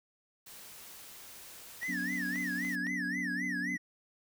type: noise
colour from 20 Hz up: white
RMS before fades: -50 dBFS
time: 0.46-2.76 s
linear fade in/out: 10 ms
type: tone with vibrato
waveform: triangle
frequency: 1835 Hz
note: A#6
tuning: 28 cents flat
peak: -32 dBFS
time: 1.81-3.78 s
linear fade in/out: 20 ms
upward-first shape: sine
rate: 3.8 Hz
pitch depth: 190 cents each way
type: clicks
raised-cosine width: 0.3 ms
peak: -31 dBFS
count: 4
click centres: 1.831 / 2.358 / 2.65 / 2.868 s
type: chord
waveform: sine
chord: B minor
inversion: second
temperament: equal with one note detuned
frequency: 185 / 246.9 / 286.6 Hz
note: F#3 / B3 / D4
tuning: 0 / 0 / -42 cents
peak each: -40 dBFS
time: 1.88-3.77 s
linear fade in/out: 10 ms
effects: none